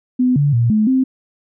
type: tone with pitch steps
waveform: sine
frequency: 251.7 / 143.9 / 117.8 / 214.8 / 261.2 Hz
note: B3 / D3 / A#2 / A3 / C4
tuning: +33 / -35 / +19 / -41 / -3 cents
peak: -11 dBFS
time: 0.19-1.04 s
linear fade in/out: 10 ms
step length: 170 ms
effects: none